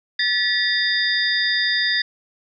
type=tone cluster; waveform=sine; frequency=1744 / 1936 / 3634 / 4849 Hz; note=A6 / B6 / A#7 / D#8; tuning=-16 / -35 / -45 / -45 cents; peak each=-23 dBFS; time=0.19-2.02 s; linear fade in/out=5 ms; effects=none